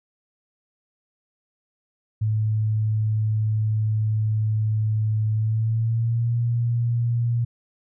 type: tone with pitch glide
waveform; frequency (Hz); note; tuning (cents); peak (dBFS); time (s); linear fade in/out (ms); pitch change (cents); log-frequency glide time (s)
sine; 108.4 to 118.21; A2 to A#2; -25 to +25; -19; 2.21-7.45; 10; +150; 5.32-6.35
effects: none